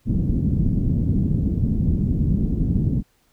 white low-pass noise, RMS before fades -20 dBFS, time 0.05-3.03 s, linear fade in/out 50 ms, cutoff 220 Hz, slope 24 dB/octave, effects pink hiss -63 dBFS RMS until 3.32 s

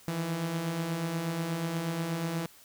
sawtooth beating tone pair, 158.6 / 166.9 Hz, D#3 / E3, +33 / +22 cents, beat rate 8.3 Hz, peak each -35 / -27 dBFS, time 0.08-2.46 s, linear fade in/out 0 ms, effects white hiss -56 dBFS RMS until 2.64 s

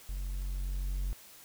triangle tone with level ramp, 46.25 Hz, F#1, in tune, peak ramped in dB -32 to -28 dBFS, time 0.09-1.13 s, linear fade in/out 0 ms, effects white hiss -54 dBFS RMS until 1.44 s

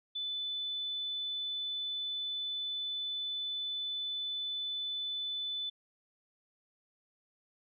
sine tone, 3500 Hz, A7, 10 cents flat, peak -34 dBFS, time 0.15-5.7 s, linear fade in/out 10 ms, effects none

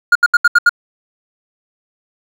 triangle tone bursts, 1421 Hz, F6, 30 cents sharp, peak -3 dBFS, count 6, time 0.12-0.694 s, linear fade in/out 5 ms, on 34 ms, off 74 ms, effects none

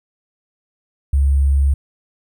sine tone with sample-and-hold, 69.3 Hz, C#2, in tune, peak -11 dBFS, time 1.13-1.74 s, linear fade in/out 5 ms, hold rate 8820 Hz, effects none

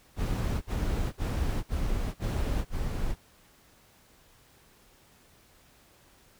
brown noise bursts, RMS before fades -29 dBFS, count 6, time 0.16-3.16 s, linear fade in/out 50 ms, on 460 ms, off 48 ms, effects pink hiss -60 dBFS RMS until 6.39 s

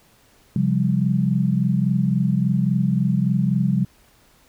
sine tone cluster, 134 / 175.3 / 198.9 Hz, C3 / F3 / G3, +42 / +7 / +25 cents, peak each -21 dBFS, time 0.56-3.85 s, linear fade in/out 2 ms, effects pink hiss -56 dBFS RMS until 4.48 s

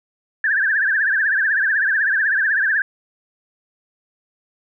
sine tone with vibrato, 1659 Hz, G#6, 2 cents flat, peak -15 dBFS, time 0.44-2.82 s, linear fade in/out 2 ms, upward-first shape triangle, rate 16 Hz, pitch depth 170 cents each way, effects none

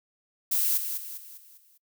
violet noise with echo, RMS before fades -25 dBFS, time 0.51-0.78 s, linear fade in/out 10 ms, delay 200 ms, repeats 5, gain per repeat -7 dB, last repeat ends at 1.78 s, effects noise-tail reverb RT60 0.1 s tail -24 dB re dry

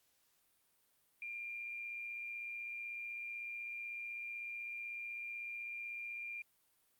sine tone with amplitude modulation, 2394 Hz, D7, 33 cents sharp, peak -40 dBFS, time 1.22-6.42 s, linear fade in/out 2 ms, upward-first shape sine, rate 116 Hz, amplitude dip 40%, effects white hiss -75 dBFS RMS until 6.99 s + Opus 48 kbps

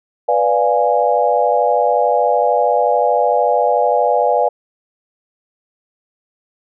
sine chord, B diminished seventh, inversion none, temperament equal, 493.9 / 587.3 / 698.5 / 830.6 Hz, B4 / D5 / F5 / Ab5, 0 / 0 / 0 / 0 cents, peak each -17 dBFS, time 0.28-4.49 s, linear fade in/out 10 ms, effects none

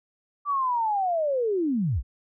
sine linear sweep, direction down, 1174.7 to 41.4 Hz, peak -22 dBFS, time 0.45-2.03 s, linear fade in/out 50 ms, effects none

